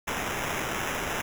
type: noise with sample-and-hold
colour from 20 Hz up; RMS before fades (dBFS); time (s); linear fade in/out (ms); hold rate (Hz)
violet; -31; 0.07-1.22; 10; 4410
effects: none